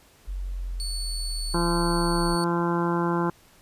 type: linear sweep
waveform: sine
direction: down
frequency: 46.88 to 34.65 Hz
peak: -28 dBFS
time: 0.27-2.36 s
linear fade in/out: 20 ms
type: tone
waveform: 30% pulse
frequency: 4448 Hz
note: C#8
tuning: 5 cents sharp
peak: -29 dBFS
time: 0.8-2.44 s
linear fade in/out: 0 ms
type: harmonic tone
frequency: 171.6 Hz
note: F3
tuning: 30 cents flat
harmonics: 1 / 2 / 3 / 4 / 5 / 6 / 7 / 8 / 9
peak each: -26 / -26 / -35 / -39 / -32 / -30 / -41 / -35 / -40 dBFS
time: 1.54-3.3 s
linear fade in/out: 2 ms
effects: pink hiss -56 dBFS RMS until 3.61 s + resampled to 32000 Hz